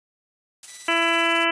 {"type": "noise with tremolo", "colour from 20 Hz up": "blue", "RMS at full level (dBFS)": -35, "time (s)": [0.63, 1.45], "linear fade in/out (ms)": 2, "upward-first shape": "triangle", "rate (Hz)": 18, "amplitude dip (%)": 60}
{"type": "tone", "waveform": "5% pulse", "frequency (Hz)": 1975.5, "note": "B6", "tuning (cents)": 0, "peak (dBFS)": -30, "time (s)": [0.68, 1.24], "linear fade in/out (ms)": 0}
{"type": "harmonic tone", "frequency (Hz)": 333.8, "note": "E4", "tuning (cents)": 22, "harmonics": [1, 2, 3, 4, 5, 6, 7, 8, 9], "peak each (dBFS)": [-27, -27, -27, -27, -27, -27, -27, -27, -27], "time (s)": [0.88, 1.51], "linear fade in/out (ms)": 5}
{"effects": ["resampled to 22050 Hz"]}